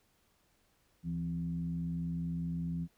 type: tone with frequency modulation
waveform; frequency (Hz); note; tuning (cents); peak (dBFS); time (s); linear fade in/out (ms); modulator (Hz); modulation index
sine; 167.3; E3; +26; -33; 1.03-2.88; 50; 89.9; 0.54
effects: pink hiss -72 dBFS RMS until 2.97 s